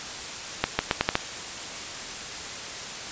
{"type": "accelerating click train", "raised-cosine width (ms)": 0.3, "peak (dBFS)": -4, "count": 6, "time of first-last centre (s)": [0.64, 1.154], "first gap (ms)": 150, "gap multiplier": 0.81, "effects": ["white hiss -35 dBFS RMS until 3.11 s", "resampled to 16000 Hz"]}